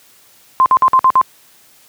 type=tone bursts; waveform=sine; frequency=1043 Hz; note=C6; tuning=6 cents flat; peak=-6 dBFS; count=6; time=0.6-1.214 s; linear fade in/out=0 ms; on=59 ms; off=52 ms; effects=white hiss -48 dBFS RMS until 1.88 s + high-pass 80 Hz 12 dB/octave